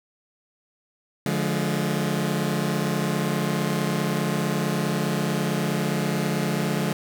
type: chord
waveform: sawtooth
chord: D diminished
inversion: none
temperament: just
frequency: 146.83 / 176.2 / 211.4 Hz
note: D3 / F3 / Ab3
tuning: 0 / +16 / +31 cents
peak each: -23 dBFS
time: 1.26-6.93 s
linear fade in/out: 2 ms
effects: 8-bit